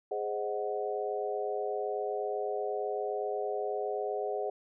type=chord; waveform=sine; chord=Ab dominant seventh; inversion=none; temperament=equal; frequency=415.3 / 523.3 / 622.3 / 740 Hz; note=Ab4 / C5 / Eb5 / Gb5; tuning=0 / 0 / 0 / 0 cents; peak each=-34 / -38 / -38 / -37 dBFS; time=0.11-4.5 s; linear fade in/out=5 ms; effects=none